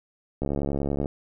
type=click train; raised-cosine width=2 ms; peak=-14 dBFS; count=46; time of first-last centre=0.42-1.058 s; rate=70.5 Hz; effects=none